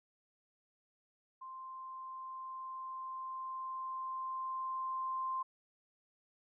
sine tone with level ramp, 1046.5 Hz, C6, in tune, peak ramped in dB -45 to -34 dBFS, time 1.41-5.43 s, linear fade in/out 10 ms, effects none

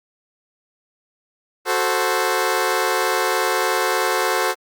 15% pulse chord, F# diminished, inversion none, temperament equal, 370 / 440 / 523.3 Hz, F#4 / A4 / C5, 0 / 0 / 0 cents, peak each -16 dBFS, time 1.65-4.55 s, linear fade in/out 50 ms, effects Opus 48 kbps

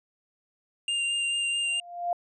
square tone with vibrato, 2794 Hz, F7, in tune, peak -26 dBFS, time 0.88-1.8 s, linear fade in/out 2 ms, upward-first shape sine, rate 4.6 Hz, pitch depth 11 cents each way
sine tone with exponential growth, 698.5 Hz, F5, in tune, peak -22 dBFS, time 1.62-2.13 s, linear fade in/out 2 ms, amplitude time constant 110 ms
effects resampled to 22050 Hz

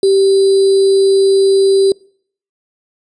sine tone with sample-and-hold, 389.9 Hz, G4, 9 cents flat, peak -7 dBFS, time 0.03-1.92 s, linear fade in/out 2 ms, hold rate 4410 Hz, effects noise-tail reverb RT60 0.6 s tail -26 dB re dry + resampled to 22050 Hz

